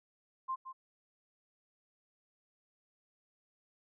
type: tone with echo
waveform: sine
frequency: 1049 Hz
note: C6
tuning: 4 cents sharp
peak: -33 dBFS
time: 0.48-0.56 s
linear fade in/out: 20 ms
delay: 170 ms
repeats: 1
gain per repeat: -10 dB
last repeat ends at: 0.73 s
effects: none